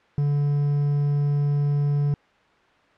triangle tone with quantisation, 144.4 Hz, D3, 29 cents flat, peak -17 dBFS, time 0.18-2.14 s, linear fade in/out 0 ms, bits 7, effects white hiss -57 dBFS RMS until 2.97 s + low-pass 2000 Hz 12 dB/octave

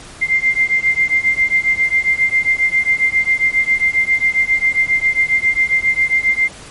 sine beating tone pair, 2093 / 2100.4 Hz, C7 / C7, 0 / +6 cents, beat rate 7.4 Hz, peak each -15 dBFS, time 0.21-6.49 s, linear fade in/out 20 ms, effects pink hiss -36 dBFS RMS until 6.7 s + MP3 48 kbps

